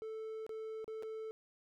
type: tone with dropouts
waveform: triangle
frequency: 440 Hz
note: A4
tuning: in tune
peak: -39 dBFS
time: 0.02-1.31 s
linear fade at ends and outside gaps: 0 ms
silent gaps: 0.465-0.493 / 0.844-0.879 / 1.025-1.032 s
effects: none